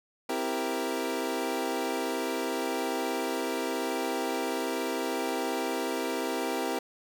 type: chord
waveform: 25% pulse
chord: C dominant seventh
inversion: none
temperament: equal with one note detuned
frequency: 261.6 / 330.8 / 392 / 466.2 Hz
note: C4 / E4 / G4 / Bb4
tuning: 0 / +6 / 0 / 0 cents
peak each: -31 dBFS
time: 0.29-6.79 s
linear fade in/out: 5 ms
effects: none